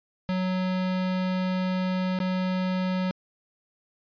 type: tone with dropouts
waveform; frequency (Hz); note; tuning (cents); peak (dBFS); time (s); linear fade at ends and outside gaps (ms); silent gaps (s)
square; 185; F#3; 0; -25; 0.29-3.11; 0; 2.189-2.202
effects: resampled to 11025 Hz